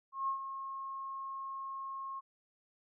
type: tone with ADSR envelope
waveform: sine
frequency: 1080 Hz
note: C#6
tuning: 45 cents flat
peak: -30 dBFS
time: 0.12-2.21 s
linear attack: 160 ms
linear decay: 100 ms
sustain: -9 dB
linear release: 26 ms
effects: none